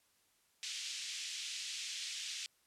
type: band-pass noise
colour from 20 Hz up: pink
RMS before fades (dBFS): -43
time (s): 0.63-2.46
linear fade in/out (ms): 0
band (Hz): 2600 to 7400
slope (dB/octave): 24
effects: white hiss -73 dBFS RMS until 2.66 s + low-pass 12000 Hz 12 dB/octave